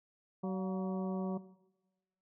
harmonic tone with a mistuned harmonic, 188.9 Hz, F#3, 36 cents sharp, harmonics 1 / 2 / 3 / 4 / 5 / 6, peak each -35 / -41 / -45 / -47 / -49 / -51 dBFS, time 0.43-1.38 s, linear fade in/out 10 ms, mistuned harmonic 4, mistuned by -78 cents, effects noise-tail reverb RT60 1.0 s tail -17 dB re dry

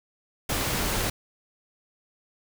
pink noise, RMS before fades -27 dBFS, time 0.49-1.1 s, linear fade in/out 5 ms, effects none

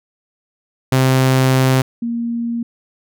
sawtooth / sine tone pair in turn, 130.9 / 234.2 Hz, C3 / A#3, +1 / +8 cents, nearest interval minor seventh, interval 1007 cents, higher second, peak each -7 / -18 dBFS, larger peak first, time 0.92-1.82 / 2.02-2.63 s, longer first, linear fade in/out 5 ms, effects none

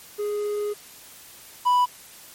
triangle tone pair in turn, 415.3 / 987.8 Hz, G#4 / B5, 0 / 0 cents, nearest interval octave + minor third, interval 1500 cents, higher second, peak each -22 / -14 dBFS, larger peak second, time 0.18-0.74 / 1.65-1.86 s, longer first, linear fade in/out 20 ms, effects white hiss -46 dBFS RMS until 2.34 s + MP3 64 kbps

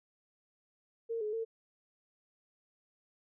sine tone with pitch steps, 458.3 / 424.5 / 451.6 Hz, A#4 / G#4 / A4, -29 / +38 / +45 cents, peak -33 dBFS, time 1.09-1.45 s, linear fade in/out 20 ms, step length 120 ms, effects none

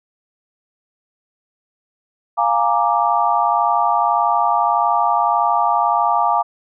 sine chord, Bb dominant seventh, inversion second, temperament equal, 698.5 / 830.6 / 932.3 / 1174.7 Hz, F5 / Ab5 / Bb5 / D6, 0 / 0 / 0 / 0 cents, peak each -19 dBFS, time 2.37-6.43 s, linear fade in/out 20 ms, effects none

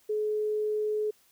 sine tone, 425.6 Hz, G#4, 42 cents sharp, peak -26 dBFS, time 0.09-1.11 s, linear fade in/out 10 ms, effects white hiss -64 dBFS RMS until 1.31 s

